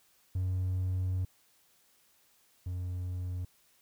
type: tone pair in turn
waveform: triangle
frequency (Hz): 92.5 / 90.13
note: F#2 / F#2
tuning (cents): 0 / -45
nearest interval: unison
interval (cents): 45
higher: first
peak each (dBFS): -26 / -31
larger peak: first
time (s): 0.35-1.25 / 2.66-3.45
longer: first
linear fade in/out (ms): 5
effects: tanh soft clip ceiling -23 dBFS + white hiss -67 dBFS RMS until 3.81 s